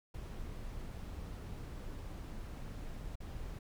brown noise with dropouts, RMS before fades -44 dBFS, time 0.14-3.59 s, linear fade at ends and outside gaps 5 ms, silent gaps 3.156-3.202 s, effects none

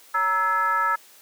sine tone with frequency modulation, 1315 Hz, E6, 5 cents flat, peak -19 dBFS, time 0.14-0.96 s, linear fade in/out 10 ms, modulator 381 Hz, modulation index 0.98, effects white hiss -51 dBFS RMS until 1.21 s + high-pass 300 Hz 12 dB/octave

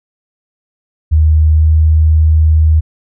sine tone with pitch glide, 77.78 to 78.5 Hz, D#2 to D#2, 0 to +16 cents, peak -5 dBFS, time 1.11-2.81 s, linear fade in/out 20 ms, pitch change +16 cents, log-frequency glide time 1.53-1.7 s, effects none

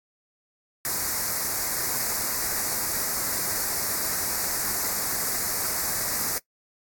white band-stop noise, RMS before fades -27 dBFS, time 0.85-6.38 s, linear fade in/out 0 ms, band 2200 to 4400 Hz, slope 48 dB/octave, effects noise-tail reverb RT60 0.1 s tail -20 dB re dry + AAC 64 kbps

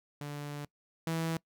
sawtooth tone pair in turn, 145.7 / 163.54 Hz, D3 / E3, -13 / -13 cents, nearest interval major second, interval 200 cents, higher second, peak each -34 / -27 dBFS, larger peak second, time 0.21-0.65 / 1.07-1.37 s, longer first, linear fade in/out 2 ms, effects noise-tail reverb RT60 0.1 s tail -23 dB re dry

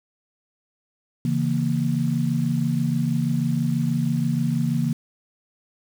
sine chord, A# diminished, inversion first, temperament equal, 138.59 / 164.81 / 233.1 Hz, C#3 / E3 / A#3, 0 / 0 / 0 cents, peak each -24 dBFS, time 1.25-4.93 s, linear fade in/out 2 ms, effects 7-bit

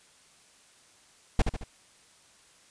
brown noise with echo, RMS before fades -18 dBFS, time 1.39-1.42 s, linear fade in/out 5 ms, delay 73 ms, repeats 3, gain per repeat -6 dB, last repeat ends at 1.639 s, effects white hiss -59 dBFS RMS until 2.7 s + resampled to 22050 Hz

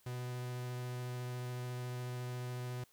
45% pulse tone with vibrato, 124.3 Hz, B2, 12 cents sharp, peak -39 dBFS, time 0.06-2.84 s, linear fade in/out 5 ms, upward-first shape sine, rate 14 Hz, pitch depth 9 cents each way, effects white hiss -69 dBFS RMS until 2.92 s

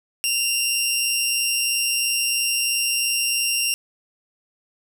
15% pulse tone pair together, 2671 / 2794 Hz, E7 / F7, +22 / 0 cents, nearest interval minor second, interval 78 cents, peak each -21 / -13 dBFS, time 0.24-3.74 s, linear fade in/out 0 ms, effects none

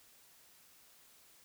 silence, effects white hiss -63 dBFS RMS until 1.44 s

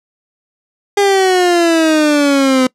30% pulse exponential sweep, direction down, 407.3 to 254.3 Hz, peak -6 dBFS, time 0.97-2.67 s, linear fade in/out 5 ms, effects noise-tail reverb RT60 0.1 s tail -24 dB re dry + low-pass 9000 Hz 12 dB/octave

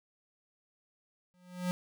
square tone with exponential growth, 180 Hz, F#3, 47 cents flat, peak -28 dBFS, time 1.34-1.71 s, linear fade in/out 0 ms, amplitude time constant 79 ms, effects none

